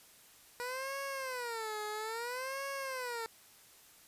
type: tone with vibrato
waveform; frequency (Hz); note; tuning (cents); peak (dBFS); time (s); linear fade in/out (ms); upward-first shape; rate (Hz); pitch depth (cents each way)
15% pulse; 482.6; B4; -40; -31; 0.6-3.26; 0; sine; 0.6; 230
effects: white hiss -60 dBFS RMS until 4.07 s + resampled to 32000 Hz